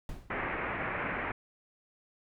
brown noise with exponential decay, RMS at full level -36 dBFS, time 0.09-0.47 s, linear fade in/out 1 ms, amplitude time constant 81 ms
white low-pass noise, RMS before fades -35 dBFS, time 0.3-1.32 s, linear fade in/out 5 ms, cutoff 2300 Hz, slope 48 dB/octave
effects none

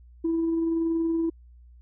sine tone with amplitude modulation, 329.6 Hz, E4, in tune, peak -20 dBFS, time 0.24-1.3 s, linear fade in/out 10 ms, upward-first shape sine, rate 21.1 Hz, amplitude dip 25%, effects tanh soft clip ceiling -19 dBFS + added 60 Hz sine -48 dBFS peak until 1.81 s

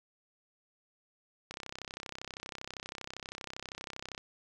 click train, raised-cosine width 0.2 ms, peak -23 dBFS, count 88, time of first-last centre 1.51-4.179 s, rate 32.6 Hz, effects none

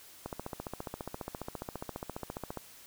click train, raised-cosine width 1 ms, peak -23 dBFS, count 35, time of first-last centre 0.26-2.573 s, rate 14.7 Hz, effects white hiss -54 dBFS RMS until 2.86 s

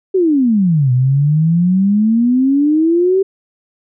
sine exponential two-way sweep, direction down then up, 392 to 123.4 to 392 Hz, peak -9 dBFS, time 0.14-3.23 s, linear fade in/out 10 ms, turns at 0.92 s, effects none

